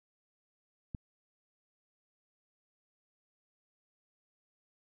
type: click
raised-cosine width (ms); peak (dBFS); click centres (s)
5; -26; 0.948
effects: none